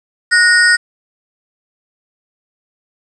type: ring-modulated tone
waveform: square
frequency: 1658 Hz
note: G#6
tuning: 3 cents flat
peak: -5 dBFS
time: 0.31-0.77 s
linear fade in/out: 20 ms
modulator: 199 Hz
effects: resampled to 22050 Hz + 7-bit